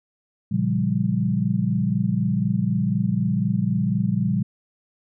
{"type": "chord", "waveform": "sine", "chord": "G half-diminished seventh", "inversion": "first", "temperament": "equal with one note detuned", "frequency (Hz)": [116.54, 138.59, 174.61, 198.62], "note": ["Bb2", "Db3", "F3", "G3"], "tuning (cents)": [0, 0, 0, 23], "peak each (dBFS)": [-25, -27, -24, -23], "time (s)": [0.51, 4.43], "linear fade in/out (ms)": 10, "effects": []}